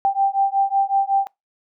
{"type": "beating tone pair", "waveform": "sine", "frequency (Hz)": [784, 789.4], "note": ["G5", "G5"], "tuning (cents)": [0, 12], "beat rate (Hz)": 5.4, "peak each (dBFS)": -19, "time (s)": [0.05, 1.27], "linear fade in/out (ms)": 0, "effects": ["noise-tail reverb RT60 0.2 s tail -24 dB re dry"]}